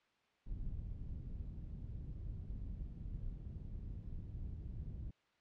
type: low-pass noise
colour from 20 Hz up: pink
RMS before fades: -45 dBFS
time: 0.46-5.11 s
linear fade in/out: 5 ms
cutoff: 120 Hz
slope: 12 dB/octave
effects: white hiss -75 dBFS RMS until 5.4 s + low-pass 3000 Hz 12 dB/octave